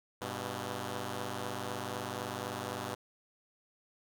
5% pulse tone pair together, 99.58 / 123.47 Hz, G2 / B2, +28 / 0 cents, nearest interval major third, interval 372 cents, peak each -28 dBFS, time 0.21-2.95 s, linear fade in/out 10 ms, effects none

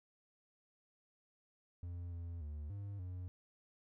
triangle tone with pitch steps, 87.2 / 85.3 / 74.5 / 100.5 / 90.6 Hz, F2 / F2 / D2 / G2 / F#2, -2 / -40 / +25 / +44 / -36 cents, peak -40 dBFS, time 1.83-3.28 s, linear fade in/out 0 ms, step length 290 ms, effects none

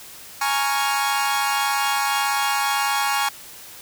sawtooth chord, Bb minor seventh, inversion third, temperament equal, 830.6 / 932.3 / 1108.7 / 1396.9 Hz, Ab5 / Bb5 / Db6 / F6, 0 / 0 / 0 / 0 cents, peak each -19 / -25 / -21 / -24 dBFS, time 0.41-3.29 s, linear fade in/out 5 ms, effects white hiss -41 dBFS RMS until 3.81 s

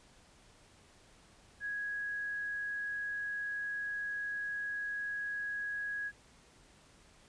sine tone, 1661.2 Hz, G#6, in tune, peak -35 dBFS, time 1.6-6.12 s, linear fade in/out 50 ms, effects pink hiss -62 dBFS RMS until 7.28 s + resampled to 22050 Hz

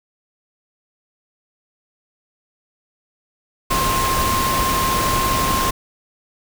sine tone in noise, 1059 Hz, C6, 21 cents sharp, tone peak -19 dBFS, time 3.7-5.71 s, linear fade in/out 10 ms, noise pink, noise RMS -21 dBFS, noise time 3.7-5.71 s, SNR -1 dB, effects none

